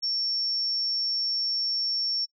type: tone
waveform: sine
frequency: 5460 Hz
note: F8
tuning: 40 cents flat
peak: -25 dBFS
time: 0.02-2.26 s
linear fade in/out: 20 ms
effects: noise-tail reverb RT60 0.1 s tail -21 dB re dry